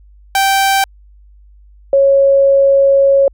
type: tone pair in turn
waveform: sawtooth / sine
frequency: 780 / 550.5 Hz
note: G5 / C#5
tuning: -9 / -12 cents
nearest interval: tritone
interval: 603 cents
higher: first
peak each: -6 dBFS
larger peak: neither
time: 0.35-0.84 / 1.93-3.28 s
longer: second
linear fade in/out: 2 ms
effects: added 50 Hz sine -40 dBFS peak until 3.33 s